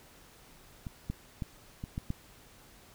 clicks, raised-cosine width 5 ms, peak -26 / -21 / -22 / -25 / -22 / -20 dBFS, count 6, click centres 0.868 / 1.1 / 1.422 / 1.839 / 1.979 / 2.104 s, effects pink hiss -57 dBFS RMS until 2.94 s

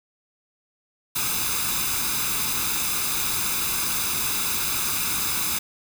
white noise with comb filter, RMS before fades -25 dBFS, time 1.15-5.59 s, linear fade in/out 10 ms, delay 0.8 ms, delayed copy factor +0.65, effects none

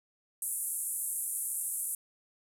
white band-pass noise, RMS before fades -35 dBFS, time 0.42-1.95 s, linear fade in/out 2 ms, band 8400 to 12000 Hz, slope 48 dB/octave, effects none

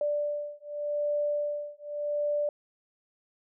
sine beating tone pair, 587.3 / 588.15 Hz, D5 / D5, 0 / +2 cents, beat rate 0.85 Hz, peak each -31 dBFS, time 0.01-2.49 s, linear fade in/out 2 ms, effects none

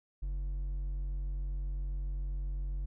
triangle tone with hard clipping, 46.25 Hz, F#1, in tune, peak -34 dBFS, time 0.22-2.86 s, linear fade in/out 10 ms, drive 7 dB, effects none

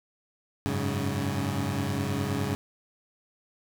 20% pulse chord, F# suspended second, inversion none, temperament equal with one note detuned, 94.17 / 103.83 / 138.59 Hz, F#2 / G#2 / C#3, +31 / 0 / 0 cents, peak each -27 / -27 / -26 dBFS, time 0.66-2.55 s, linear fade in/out 0 ms, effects none

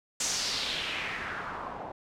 white noise with low-pass filter sweep, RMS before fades -34 dBFS, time 0.2-1.92 s, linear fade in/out 5 ms, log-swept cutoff 7200 to 720 Hz, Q 2.7, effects none

